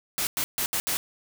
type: noise bursts at uneven times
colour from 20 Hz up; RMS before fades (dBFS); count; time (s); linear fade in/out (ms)
white; -27; 5; 0.18-0.27 / 0.37-0.44 / 0.58-0.66 / 0.73-0.8 / 0.87-0.97; 0
effects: none